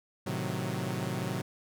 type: chord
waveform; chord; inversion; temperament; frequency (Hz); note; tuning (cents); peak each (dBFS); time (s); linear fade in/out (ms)
sawtooth; A diminished seventh; none; equal; 110 / 130.81 / 155.56 / 185; A2 / C3 / Eb3 / Gb3; 0 / 0 / 0 / 0; -34 / -32 / -35 / -32; 0.26-1.42; 10
effects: none